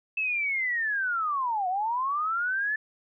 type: linear two-way sweep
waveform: sine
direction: down then up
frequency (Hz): 2637 to 712 to 1755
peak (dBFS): -25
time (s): 0.17-2.76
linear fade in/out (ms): 5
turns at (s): 1.68
effects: none